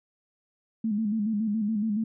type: tone with vibrato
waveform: sine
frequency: 214.3 Hz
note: A3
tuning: 45 cents flat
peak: -24 dBFS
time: 0.84-2.04 s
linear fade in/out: 5 ms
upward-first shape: square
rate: 7.1 Hz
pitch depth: 70 cents each way
effects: none